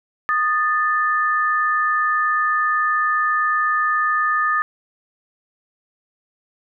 sine tone pair together, 1235.2 / 1763 Hz, D#6 / A6, -13 / +3 cents, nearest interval tritone, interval 616 cents, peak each -18 / -20 dBFS, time 0.29-4.62 s, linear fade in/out 0 ms, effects none

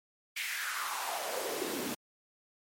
pink noise with high-pass filter sweep, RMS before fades -36 dBFS, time 0.36-1.95 s, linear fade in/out 10 ms, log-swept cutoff 2400 to 220 Hz, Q 4, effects MP3 64 kbps

